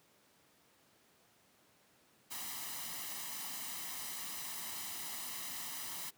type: noise with comb filter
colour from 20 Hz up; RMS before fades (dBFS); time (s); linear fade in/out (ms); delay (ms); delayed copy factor
white; -43; 2.3-6.11; 20; 1; +0.6
effects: pink hiss -68 dBFS RMS until 6.17 s + high-pass 150 Hz 12 dB/octave